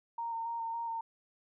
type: tone with vibrato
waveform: sine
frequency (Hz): 921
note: A#5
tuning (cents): -21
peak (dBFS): -34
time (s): 0.18-1.01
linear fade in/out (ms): 5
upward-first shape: square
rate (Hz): 3.6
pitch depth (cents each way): 16
effects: none